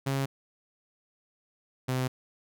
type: tone pair in turn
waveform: sawtooth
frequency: 136.3 / 128.65 Hz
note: C#3 / C3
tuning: -29 / -29 cents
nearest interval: minor second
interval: 100 cents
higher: first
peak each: -23 dBFS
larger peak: neither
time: 0.06-0.26 / 1.88-2.08 s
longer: neither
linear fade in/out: 10 ms
effects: none